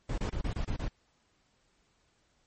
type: noise bursts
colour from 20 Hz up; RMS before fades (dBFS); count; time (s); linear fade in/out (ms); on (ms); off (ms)
brown; -32; 7; 0.09-0.882; 5; 90; 27
effects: pink hiss -71 dBFS RMS until 2.46 s + MP3 32 kbps